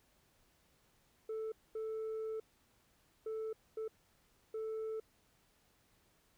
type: tone bursts at uneven times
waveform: sine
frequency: 440 Hz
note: A4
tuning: in tune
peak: -35 dBFS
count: 5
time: 1.29-1.52 / 1.75-2.4 / 3.26-3.53 / 3.77-3.88 / 4.54-5 s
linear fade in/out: 5 ms
effects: tanh soft clip ceiling -37 dBFS + pink hiss -72 dBFS RMS until 6.37 s